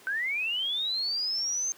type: linear sweep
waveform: sine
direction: up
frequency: 1509 to 6360 Hz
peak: -27 dBFS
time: 0.07-1.72 s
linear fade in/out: 0 ms
effects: pink hiss -53 dBFS RMS until 1.77 s + high-pass 300 Hz 12 dB/octave